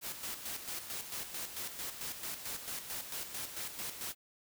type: noise with tremolo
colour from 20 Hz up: white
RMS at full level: -40 dBFS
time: 0.01-4.15 s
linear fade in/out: 50 ms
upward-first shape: square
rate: 4.5 Hz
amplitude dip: 55%
effects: none